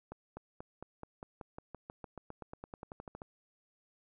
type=accelerating click train; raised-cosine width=1 ms; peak=-30 dBFS; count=23; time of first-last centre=0.12-3.219 s; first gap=250 ms; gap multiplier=0.94; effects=none